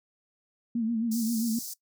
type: tone with vibrato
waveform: sine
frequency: 227.9 Hz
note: A#3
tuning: 39 cents flat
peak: -25 dBFS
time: 0.75-1.59 s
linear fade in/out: 5 ms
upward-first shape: sine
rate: 7.5 Hz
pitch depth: 70 cents each way
type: high-pass noise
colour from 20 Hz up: pink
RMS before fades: -38 dBFS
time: 1.11-1.74 s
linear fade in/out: 10 ms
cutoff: 4800 Hz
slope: 48 dB/octave
effects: noise-tail reverb RT60 0.1 s tail -19 dB re dry